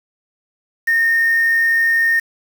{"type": "tone with quantisation", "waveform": "sine", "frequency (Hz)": 1834, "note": "A#6", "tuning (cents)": -29, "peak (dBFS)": -12, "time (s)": [0.87, 2.2], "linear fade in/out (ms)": 10, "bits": 5, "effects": []}